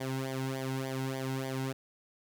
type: tone with flanger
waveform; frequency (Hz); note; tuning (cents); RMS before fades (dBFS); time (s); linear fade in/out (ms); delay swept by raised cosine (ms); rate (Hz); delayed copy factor
sawtooth; 132.5; C3; +22; -35; 0-1.73; 10; 0.74 to 1.74; 3.4; -0.85
effects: none